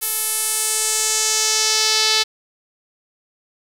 sawtooth tone with band-pass filter sweep, 436.4 Hz, A4, 14 cents flat, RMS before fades -19 dBFS, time 0.01-2.24 s, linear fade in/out 20 ms, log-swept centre 12000 to 4300 Hz, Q 2.2, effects 7-bit

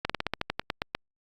slowing click train, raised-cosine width 0.3 ms, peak -11 dBFS, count 12, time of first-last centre 0.05-0.95 s, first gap 46 ms, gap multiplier 1.11, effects Opus 48 kbps

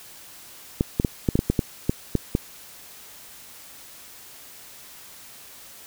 clicks, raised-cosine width 3 ms, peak -6 dBFS, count 11, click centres 0.809 / 0.999 / 1.048 / 1.288 / 1.355 / 1.391 / 1.5 / 1.592 / 1.895 / 2.153 / 2.351 s, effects white hiss -45 dBFS RMS until 5.86 s

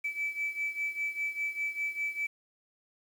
sine beating tone pair, 2306 / 2311 Hz, D7 / D7, -32 / -28 cents, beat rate 5 Hz, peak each -32 / -35 dBFS, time 0.04-2.27 s, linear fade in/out 10 ms, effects tanh soft clip ceiling -25 dBFS + 9-bit

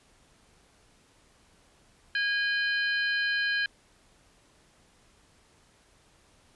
harmonic tone with a mistuned harmonic, 819 Hz, G#5, 24 cents flat, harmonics 2 / 3 / 4 / 5 / 6, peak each -26 / -37 / -35 / -36 / -47 dBFS, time 2.15-3.66 s, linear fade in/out 2 ms, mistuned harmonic 4, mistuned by -110 cents, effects pink hiss -62 dBFS RMS until 6.55 s + resampled to 24000 Hz

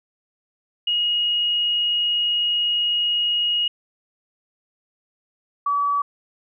sine tone pair in turn, 2882 / 1143.7 Hz, F#7 / D6, -46 / -46 cents, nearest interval octave + major third, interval 1600 cents, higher first, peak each -18 dBFS, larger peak neither, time 0.87-3.68 / 5.66-6.02 s, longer first, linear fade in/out 5 ms, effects none

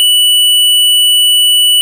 square tone, 2960 Hz, F#7, in tune, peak -6 dBFS, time 0-1.81 s, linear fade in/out 0 ms, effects none

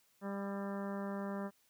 harmonic tone with a mistuned harmonic, 198.8 Hz, G3, 25 cents sharp, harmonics 1 / 2 / 3 / 4 / 5 / 6 / 7 / 8 / 9, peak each -39 / -46 / -45 / -52 / -50 / -52 / -55 / -55 / -57 dBFS, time 0.21-1.51 s, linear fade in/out 50 ms, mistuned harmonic 7, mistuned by -35 cents, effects white hiss -72 dBFS RMS until 1.69 s

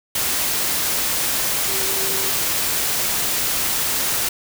sine tone in noise, 388.5 Hz, G4, 16 cents flat, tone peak -31 dBFS, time 1.68-2.3 s, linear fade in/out 5 ms, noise white, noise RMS -21 dBFS, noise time 0.15-4.29 s, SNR -13 dB, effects none

